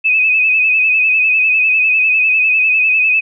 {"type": "tone with vibrato", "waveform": "sine", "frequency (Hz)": 2556, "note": "D#7", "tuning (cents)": 46, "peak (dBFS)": -9, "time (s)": [0.04, 3.21], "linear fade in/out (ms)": 20, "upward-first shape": "sine", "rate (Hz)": 10, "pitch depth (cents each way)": 56, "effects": []}